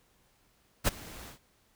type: noise with ADSR envelope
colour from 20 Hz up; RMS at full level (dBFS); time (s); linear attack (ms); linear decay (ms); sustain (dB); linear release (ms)
pink; -24; 0.84-1.39; 39; 15; -22; 110
effects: pink hiss -68 dBFS RMS until 1.75 s